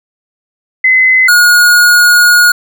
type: tone pair in turn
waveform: sine / square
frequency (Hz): 2039 / 1441.8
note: C7 / F#6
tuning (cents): -45 / -45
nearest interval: tritone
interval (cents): 600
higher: first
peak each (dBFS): -4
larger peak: neither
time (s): 0.84-1.28 / 1.28-2.52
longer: second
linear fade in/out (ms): 5
effects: none

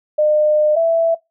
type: tone pair in turn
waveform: sine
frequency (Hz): 606 / 662.1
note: D#5 / E5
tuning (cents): -46 / +7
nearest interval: major second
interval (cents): 153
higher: second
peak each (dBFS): -11 / -11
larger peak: neither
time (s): 0.18-0.76 / 0.76-1.15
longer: first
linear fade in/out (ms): 10
effects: noise-tail reverb RT60 0.2 s tail -23 dB re dry

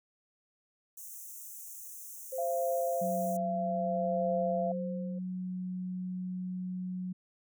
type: high-pass noise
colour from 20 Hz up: white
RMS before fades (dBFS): -46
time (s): 0.97-3.37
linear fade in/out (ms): 5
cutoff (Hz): 5900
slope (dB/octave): 96
type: tone with tremolo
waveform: sine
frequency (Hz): 523.3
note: C5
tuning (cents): 0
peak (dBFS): -30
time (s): 2.32-5.19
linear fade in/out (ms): 10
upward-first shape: triangle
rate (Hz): 0.62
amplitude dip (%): 85
type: tone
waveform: sine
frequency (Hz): 681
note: F5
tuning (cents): -44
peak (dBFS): -31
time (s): 2.38-4.72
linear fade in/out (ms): 5
type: tone with pitch glide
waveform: sine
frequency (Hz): 185 to 183.09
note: F#3 to F#3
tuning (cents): 0 to -18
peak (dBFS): -34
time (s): 3.01-7.13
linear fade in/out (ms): 10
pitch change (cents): -18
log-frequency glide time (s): 4.72-5.55
effects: none

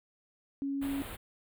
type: tone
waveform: sine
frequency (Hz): 277.2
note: C#4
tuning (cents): 0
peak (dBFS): -31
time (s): 0.62-1.02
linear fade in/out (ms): 0
type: band-stop noise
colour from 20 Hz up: pink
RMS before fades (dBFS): -43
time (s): 0.81-1.17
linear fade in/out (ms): 20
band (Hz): 3900 to 8400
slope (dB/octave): 48
effects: none

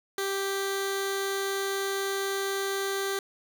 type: tone with notch filter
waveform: 15% pulse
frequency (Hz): 392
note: G4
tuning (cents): 0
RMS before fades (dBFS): -30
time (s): 0.18-3.19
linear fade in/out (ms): 2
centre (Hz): 910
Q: 1.2
effects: none

